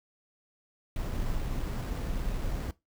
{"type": "noise with sample-and-hold", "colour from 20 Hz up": "brown", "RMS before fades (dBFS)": -32, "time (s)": [0.96, 2.71], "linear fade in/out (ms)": 2, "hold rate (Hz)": 6300, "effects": ["noise-tail reverb RT60 0.2 s tail -19 dB re dry"]}